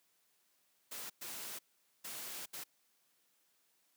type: noise bursts at uneven times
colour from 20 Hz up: white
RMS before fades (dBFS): -45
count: 4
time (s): 0.91-1.1 / 1.21-1.59 / 2.04-2.46 / 2.53-2.64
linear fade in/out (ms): 10
effects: white hiss -75 dBFS RMS until 3.96 s + high-pass 150 Hz 12 dB/octave